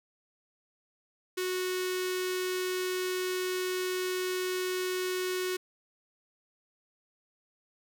sawtooth tone with notch filter, 368 Hz, F#4, 9 cents flat, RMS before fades -32 dBFS, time 1.37-5.57 s, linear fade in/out 10 ms, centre 750 Hz, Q 0.83, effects none

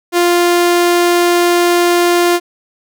sawtooth tone, 349.2 Hz, F4, in tune, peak -5 dBFS, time 0.12-2.4 s, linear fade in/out 50 ms, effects none

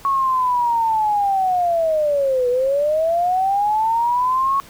sine linear two-way sweep, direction down then up, 1108.7 to 485.7 to 1108.7 Hz, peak -15 dBFS, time 0.05-4.6 s, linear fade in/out 0 ms, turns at 2.49 s, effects pink hiss -44 dBFS RMS until 4.69 s

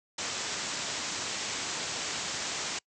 white low-pass noise, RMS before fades -35 dBFS, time 0.18-2.79 s, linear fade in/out 5 ms, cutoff 7800 Hz, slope 96 dB/octave, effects noise-tail reverb RT60 0.1 s tail -26 dB re dry + high-pass 100 Hz 12 dB/octave

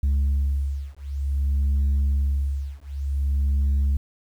sine beating tone pair, 69.3 / 69.84 Hz, C#2 / C#2, 0 / +14 cents, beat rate 0.54 Hz, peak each -21 dBFS, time 0.03-3.97 s, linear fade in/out 5 ms, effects tanh soft clip ceiling -17 dBFS + 9-bit

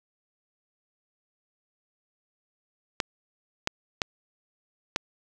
clicks, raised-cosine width 0.2 ms, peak -7 dBFS, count 4, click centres 3.002 / 3.674 / 4.018 / 4.961 s, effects none

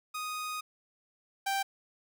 sawtooth tone pair in turn, 1244.5 / 784 Hz, D#6 / G5, 0 / 0 cents, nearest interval minor sixth, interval 800 cents, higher first, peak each -31 / -25 dBFS, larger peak second, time 0.14-0.61 / 1.46-1.63 s, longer first, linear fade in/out 10 ms, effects none

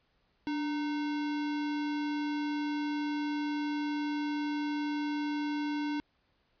sine tone with sample-and-hold, 293.7 Hz, D4, in tune, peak -30 dBFS, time 0.47-6 s, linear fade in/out 0 ms, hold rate 1225 Hz, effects pink hiss -73 dBFS RMS until 6.6 s + resampled to 11025 Hz

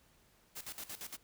white noise with tremolo, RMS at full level -44 dBFS, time 0.55-1.17 s, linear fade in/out 20 ms, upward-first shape square, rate 8.7 Hz, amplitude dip 80%, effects pink hiss -68 dBFS RMS until 1.23 s

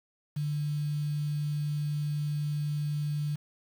sine tone with quantisation, 148 Hz, D3, 14 cents sharp, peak -28 dBFS, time 0.36-3.36 s, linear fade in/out 10 ms, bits 8, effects none

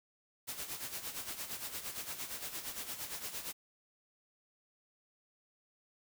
white noise with tremolo, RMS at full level -40 dBFS, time 0.47-3.53 s, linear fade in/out 20 ms, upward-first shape sine, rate 8.7 Hz, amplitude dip 65%, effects none

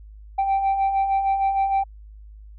sine beating tone pair, 776 / 782.5 Hz, G5 / G5, -18 / -3 cents, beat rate 6.5 Hz, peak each -25 / -17 dBFS, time 0.38-1.84 s, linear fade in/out 10 ms, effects tanh soft clip ceiling -16 dBFS + added 52 Hz sine -40 dBFS peak until 2.58 s

